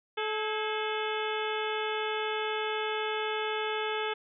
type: harmonic tone with a mistuned harmonic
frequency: 432 Hz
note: A4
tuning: 32 cents flat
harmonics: 1 / 2 / 3 / 4 / 5 / 6 / 7 / 8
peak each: -33 / -36 / -38 / -39 / -40 / -41 / -41 / -42 dBFS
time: 0.17-4.14 s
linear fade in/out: 10 ms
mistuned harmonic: 4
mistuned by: -87 cents
effects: none